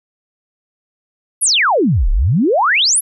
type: exponential two-way sweep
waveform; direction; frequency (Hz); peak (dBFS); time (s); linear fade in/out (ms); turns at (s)
sine; down then up; 11840 to 30.87 to 11840; -10; 1.41-3.01; 20; 2.1
effects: none